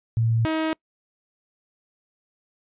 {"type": "tone pair in turn", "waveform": ["sine", "sawtooth"], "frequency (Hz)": [114.1, 317.4], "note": ["A#2", "D#4"], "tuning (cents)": [-37, 35], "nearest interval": "octave + tritone", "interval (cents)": 1772, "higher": "second", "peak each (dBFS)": -18, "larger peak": "neither", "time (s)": [[0.17, 0.45], [0.45, 0.73]], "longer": "neither", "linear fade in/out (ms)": 0, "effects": ["noise-tail reverb RT60 0.1 s tail -26 dB re dry", "resampled to 8000 Hz"]}